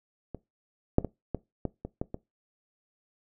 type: clicks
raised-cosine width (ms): 2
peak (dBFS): -23 / -6 / -18 / -16 / -16 / -22 / -17 / -21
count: 8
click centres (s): 0.347 / 0.984 / 1.047 / 1.347 / 1.653 / 1.85 / 2.015 / 2.144
effects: noise-tail reverb RT60 0.2 s tail -20 dB re dry